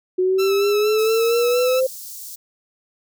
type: exponential sweep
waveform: sine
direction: up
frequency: 365.6 to 526 Hz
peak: -15 dBFS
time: 0.18-1.87 s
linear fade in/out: 10 ms
type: tone with vibrato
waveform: 15% pulse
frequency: 1318.5 Hz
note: E6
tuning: in tune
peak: -18 dBFS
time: 0.38-1.81 s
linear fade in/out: 20 ms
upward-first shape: sine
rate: 4.3 Hz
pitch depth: 32 cents each way
type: high-pass noise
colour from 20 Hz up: white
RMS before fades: -35 dBFS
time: 0.98-2.36 s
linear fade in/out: 10 ms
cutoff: 4900 Hz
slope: 24 dB/octave
effects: none